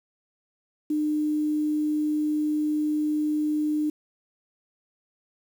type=tone with quantisation; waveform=sine; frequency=302.5 Hz; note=D#4; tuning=49 cents flat; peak=-22 dBFS; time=0.9-3.9 s; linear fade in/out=5 ms; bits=8; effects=none